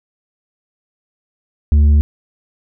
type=tone with tanh clipping; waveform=sine; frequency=73.8 Hz; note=D2; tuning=9 cents sharp; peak=-8 dBFS; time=1.72-2.01 s; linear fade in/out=0 ms; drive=5 dB; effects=none